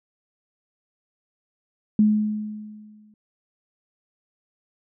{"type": "tone with exponential decay", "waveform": "sine", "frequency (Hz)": 212.4, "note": "G#3", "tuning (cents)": 39, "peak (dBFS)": -12, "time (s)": [1.99, 3.14], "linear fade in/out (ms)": 2, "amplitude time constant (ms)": 250, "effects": []}